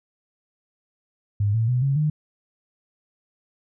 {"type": "tone with pitch steps", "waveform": "sine", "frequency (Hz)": [102.5, 113.08, 124.74, 137.61, 151.81], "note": ["G#2", "A2", "B2", "C#3", "D#3"], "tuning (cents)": [-22, 48, 18, -12, -42], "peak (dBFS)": -18, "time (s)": [1.4, 2.1], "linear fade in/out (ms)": 5, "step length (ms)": 140, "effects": []}